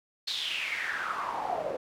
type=noise with band-pass filter sweep; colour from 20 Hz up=pink; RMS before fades=-33 dBFS; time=0.27-1.77 s; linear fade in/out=10 ms; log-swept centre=4100 to 520 Hz; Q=5.9; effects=none